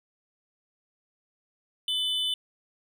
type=tone pair together; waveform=triangle; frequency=3000 / 3538 Hz; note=F#7 / A7; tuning=+23 / +9 cents; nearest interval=minor third; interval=286 cents; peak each=-26 / -28 dBFS; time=1.88-2.34 s; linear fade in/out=2 ms; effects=none